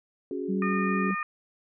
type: chord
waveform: sine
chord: C# suspended fourth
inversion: none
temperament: just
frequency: 277.2 / 369.6 / 415.8 Hz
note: C#4 / F#4 / G#4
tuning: 0 / -2 / +2 cents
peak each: -34 / -33 / -35 dBFS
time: 0.31-1.11 s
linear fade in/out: 2 ms
type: tone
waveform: sine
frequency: 192.6 Hz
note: G3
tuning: 30 cents flat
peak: -26 dBFS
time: 0.48-1.15 s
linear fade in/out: 20 ms
type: harmonic tone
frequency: 610 Hz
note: D#5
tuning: 34 cents flat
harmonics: 2 / 3 / 4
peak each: -30 / -34 / -36 dBFS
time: 0.62-1.23 s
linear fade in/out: 2 ms
effects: none